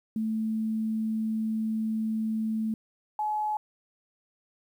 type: tone pair in turn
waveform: sine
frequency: 220 / 850 Hz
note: A3 / G#5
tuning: 0 / +40 cents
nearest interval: octave + major seventh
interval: 2340 cents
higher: second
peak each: -26 dBFS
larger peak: neither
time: 0.16-2.74 / 3.19-3.57 s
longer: first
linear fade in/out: 2 ms
effects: 10-bit